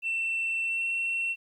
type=tone with pitch glide; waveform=sine; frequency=2688 to 2713 Hz; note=E7 to E7; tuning=+33 to +49 cents; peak=-25 dBFS; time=0.02-1.36 s; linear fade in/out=50 ms; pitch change=+16 cents; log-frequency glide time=0.62-0.86 s; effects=tanh soft clip ceiling -24 dBFS + 11-bit